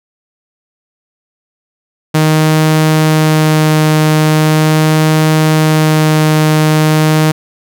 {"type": "tone with vibrato", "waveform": "sawtooth", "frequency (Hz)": 155.56, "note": "D#3", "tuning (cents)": 0, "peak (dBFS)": -3, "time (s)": [2.14, 7.32], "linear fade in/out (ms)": 10, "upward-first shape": "sine", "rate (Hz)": 0.4, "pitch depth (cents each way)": 9, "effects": []}